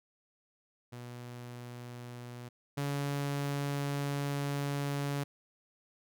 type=tone pair in turn; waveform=sawtooth; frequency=121.6 / 141.92 Hz; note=B2 / C#3; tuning=-26 / +41 cents; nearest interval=minor third; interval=267 cents; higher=second; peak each=-39 / -28 dBFS; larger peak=second; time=0.92-2.49 / 2.77-5.24 s; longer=second; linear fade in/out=10 ms; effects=none